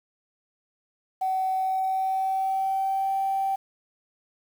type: tone with pitch glide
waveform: sine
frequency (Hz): 757 to 776.9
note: F#5 to G5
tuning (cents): +39 to -16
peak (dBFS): -22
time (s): 1.21-3.56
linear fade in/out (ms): 10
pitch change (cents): +45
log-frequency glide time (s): 1.55-3.12
effects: tanh soft clip ceiling -18 dBFS + 8-bit